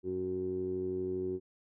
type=tone with low-pass filter; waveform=15% pulse; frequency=92.5 Hz; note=F#2; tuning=in tune; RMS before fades=-35 dBFS; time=0.03-1.4 s; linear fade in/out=50 ms; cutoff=370 Hz; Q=8.5; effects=none